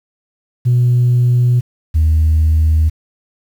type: tone pair in turn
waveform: sine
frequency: 122.6 / 78.76 Hz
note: B2 / D#2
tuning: -12 / +22 cents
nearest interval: minor sixth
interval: 766 cents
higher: first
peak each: -7 dBFS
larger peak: neither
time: 0.65-1.61 / 1.94-2.9 s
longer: neither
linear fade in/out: 20 ms
effects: tanh soft clip ceiling -6 dBFS + 7-bit